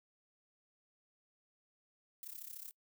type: noise with amplitude modulation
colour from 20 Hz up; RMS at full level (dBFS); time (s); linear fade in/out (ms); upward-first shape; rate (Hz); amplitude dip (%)
violet; -45; 2.23-2.71; 0; sine; 33.4; 85
effects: noise-tail reverb RT60 0.1 s tail -24 dB re dry